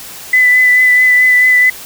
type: tone with vibrato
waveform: sine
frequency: 2000 Hz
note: B6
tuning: 21 cents sharp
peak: -5 dBFS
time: 0.33-1.7 s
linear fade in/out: 5 ms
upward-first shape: triangle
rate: 4.6 Hz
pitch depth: 18 cents each way
effects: white hiss -30 dBFS RMS until 1.85 s